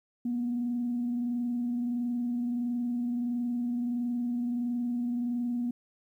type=tone with frequency modulation; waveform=sine; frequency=241.5 Hz; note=B3; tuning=39 cents flat; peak=-27 dBFS; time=0.25-5.71 s; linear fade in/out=5 ms; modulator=21.5 Hz; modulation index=0.22; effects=tanh soft clip ceiling -23 dBFS + 11-bit